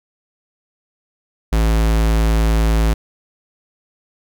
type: tone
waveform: square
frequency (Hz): 55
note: A1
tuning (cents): 0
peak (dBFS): -13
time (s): 1.52-2.94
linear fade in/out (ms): 10
effects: none